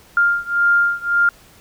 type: beating tone pair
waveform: sine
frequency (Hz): 1400 / 1401.8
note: F6 / F6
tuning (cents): +4 / +6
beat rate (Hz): 1.8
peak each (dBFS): -16 / -17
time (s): 0.17-1.29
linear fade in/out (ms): 2
effects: pink hiss -48 dBFS RMS until 1.6 s